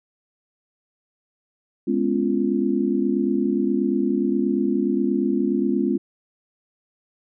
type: chord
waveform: sine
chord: C# dominant seventh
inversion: second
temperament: just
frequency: 207.9 / 249.5 / 277.2 / 346.5 Hz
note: G#3 / B3 / C#4 / E#4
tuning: +2 / +18 / 0 / -14 cents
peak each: -24 dBFS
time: 1.87-5.98 s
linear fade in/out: 10 ms
effects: none